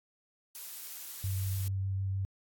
blue noise, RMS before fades -43 dBFS, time 0.55-1.68 s, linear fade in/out 0 ms
sine tone with vibrato, 96.5 Hz, G2, 27 cents flat, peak -30 dBFS, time 1.24-2.25 s, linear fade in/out 0 ms, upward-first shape sine, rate 6.7 Hz, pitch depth 11 cents each way
effects AAC 64 kbps

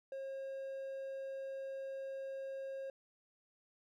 triangle tone, 539 Hz, C#5, 49 cents flat, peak -39 dBFS, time 0.12-2.9 s, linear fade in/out 2 ms, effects none

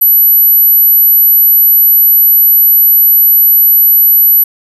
sine tone, 11840 Hz, F#9, in tune, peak -3 dBFS, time 0.01-4.44 s, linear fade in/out 10 ms, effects none

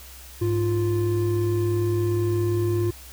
triangle tone pair together, 103.83 / 348.7 Hz, G#2 / F4, 0 / -3 cents, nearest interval octave + major sixth, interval 2097 cents, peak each -21 dBFS, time 0.41-2.91 s, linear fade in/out 10 ms, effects added 64 Hz sine -44 dBFS peak until 3.12 s + white hiss -45 dBFS RMS until 3.12 s

